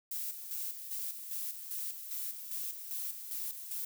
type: noise with tremolo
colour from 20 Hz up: violet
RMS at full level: -38 dBFS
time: 0.11-3.85 s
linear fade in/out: 5 ms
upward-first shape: square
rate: 2.5 Hz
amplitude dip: 55%
effects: none